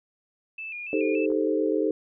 sine tone with vibrato, 2529 Hz, D#7, 28 cents sharp, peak -33 dBFS, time 0.58-1.26 s, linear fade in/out 5 ms, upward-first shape square, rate 3.5 Hz, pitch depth 70 cents each way
sine chord, A half-diminished seventh, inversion second, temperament equal, 311.1 / 392 / 440 / 523.3 Hz, Eb4 / G4 / A4 / C5, 0 / 0 / 0 / 0 cents, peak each -26 / -28 / -26 / -30 dBFS, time 0.93-1.91 s, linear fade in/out 2 ms
clicks, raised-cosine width 1 ms, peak -34 dBFS, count 2, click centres 1.303 / 1.318 s
effects none

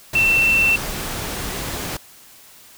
sine tone in noise, 2687 Hz, E7, 33 cents sharp, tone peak -13 dBFS, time 0.15-0.76 s, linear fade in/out 5 ms, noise pink, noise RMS -27 dBFS, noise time 0.13-1.97 s, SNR +11 dB, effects white hiss -46 dBFS RMS until 2.77 s

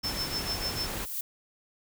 sine tone with tremolo, 5300 Hz, E8, 9 cents sharp, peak -28 dBFS, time 0.03-0.87 s, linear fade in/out 10 ms, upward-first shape triangle, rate 6.7 Hz, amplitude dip 100%
pink noise, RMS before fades -35 dBFS, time 0.03-1.06 s, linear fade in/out 20 ms
violet noise with exponential growth, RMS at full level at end -31 dBFS, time 0.52-1.21 s, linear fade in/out 5 ms, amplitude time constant 150 ms
effects none

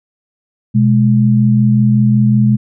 sine tone pair together, 124.7 / 210.1 Hz, B2 / G#3, +17 / +20 cents, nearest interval major sixth, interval 903 cents, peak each -10 dBFS, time 0.74-2.57 s, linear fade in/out 20 ms, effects none

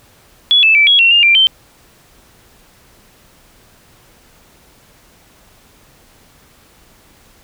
sine tone with pitch steps, 3393 / 2627 / 2320 / 3326 / 2726 / 2816 / 2369 / 3110 Hz, G#7 / E7 / D7 / G#7 / F7 / F7 / D7 / G7, +36 / -7 / -22 / +2 / -43 / +14 / +14 / -14 cents, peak -6 dBFS, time 0.51-1.47 s, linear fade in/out 0 ms, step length 120 ms, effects pink hiss -48 dBFS RMS until 7.43 s

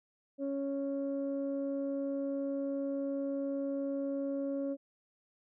sine tone pair together, 277.2 / 554.4 Hz, C#4 / C#5, 0 / 0 cents, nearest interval octave, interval 1200 cents, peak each -33 / -35 dBFS, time 0.38-4.77 s, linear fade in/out 50 ms, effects tanh soft clip ceiling -27 dBFS

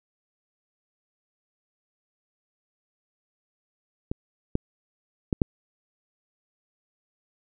clicks, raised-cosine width 3 ms, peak -15 / -10 / -10 / -6 dBFS, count 4, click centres 4.115 / 4.554 / 5.328 / 5.418 s, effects none

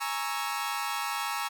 sawtooth chord, A# half-diminished seventh, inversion third, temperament equal, 830.6 / 932.3 / 1108.7 / 1318.5 Hz, G#5 / A#5 / C#6 / E6, 0 / 0 / 0 / 0 cents, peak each -32 dBFS, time 0-1.49 s, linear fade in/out 20 ms, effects none

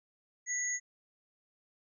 sine tone pair together, 1975.5 / 6645 Hz, B6 / G#8, 0 / 0 cents, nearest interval octave + major sixth, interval 2100 cents, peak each -36 / -33 dBFS, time 0.46-0.8 s, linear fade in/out 50 ms, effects none

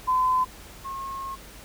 sine tone pair in turn, 1020 / 1080.3 Hz, C6 / C#6, -44 / -45 cents, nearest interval minor second, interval 99 cents, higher second, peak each -19 / -31 dBFS, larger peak first, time 0.07-0.45 / 0.84-1.36 s, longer second, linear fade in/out 20 ms, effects added 50 Hz sine -48 dBFS peak until 1.64 s + pink hiss -46 dBFS RMS until 1.64 s

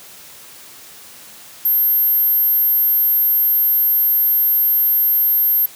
sine tone, 12780 Hz, G9, 32 cents sharp, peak -12 dBFS, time 1.65-5.66 s, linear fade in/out 5 ms, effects white hiss -40 dBFS RMS until 5.75 s + high-pass 80 Hz 12 dB/octave

